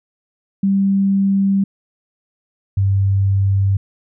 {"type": "tone pair in turn", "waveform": "sine", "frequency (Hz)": [196, 98], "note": ["G3", "G2"], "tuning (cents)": [0, 0], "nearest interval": "octave", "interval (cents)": 1200, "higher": "first", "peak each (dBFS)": -12, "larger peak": "neither", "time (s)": [[0.63, 1.64], [2.77, 3.77]], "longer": "first", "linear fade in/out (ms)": 5, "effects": []}